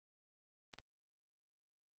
clicks, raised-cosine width 0.2 ms, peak -30 dBFS, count 2, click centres 0.738 / 0.786 s, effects high-pass 60 Hz 12 dB/octave + Opus 24 kbps

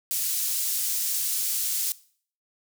pink high-pass noise, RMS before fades -27 dBFS, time 0.11-1.92 s, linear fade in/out 0 ms, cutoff 7200 Hz, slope 12 dB/octave, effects noise-tail reverb RT60 0.5 s tail -19 dB re dry

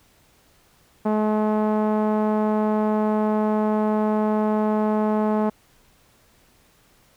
sawtooth tone with low-pass filter, 213.8 Hz, A3, 49 cents flat, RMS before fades -21 dBFS, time 1.05-5.5 s, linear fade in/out 10 ms, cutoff 900 Hz, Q 1.6, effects pink hiss -58 dBFS RMS until 7.16 s

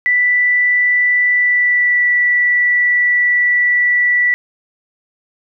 sine tone with pitch glide, 1975.5 to 1959.6 Hz, B6 to B6, 0 to -14 cents, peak -10 dBFS, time 0.06-4.34 s, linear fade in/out 0 ms, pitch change -14 cents, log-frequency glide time 1.33-2.07 s, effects none

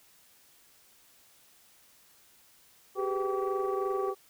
sine tone cluster, 386.3 / 409.2 / 499.3 / 776 / 1147 Hz, G4 / G#4 / B4 / G5 / D6, -25 / -26 / +19 / -18 / -41 cents, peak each -30 / -34 / -37 / -37 / -35 dBFS, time 2.95-4.15 s, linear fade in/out 50 ms, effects tanh soft clip ceiling -21 dBFS + white hiss -61 dBFS RMS until 4.29 s

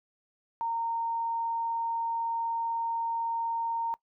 sine tone, 921 Hz, A#5, 21 cents flat, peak -28 dBFS, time 0.61-3.94 s, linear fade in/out 0 ms, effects noise-tail reverb RT60 0.1 s tail -21 dB re dry

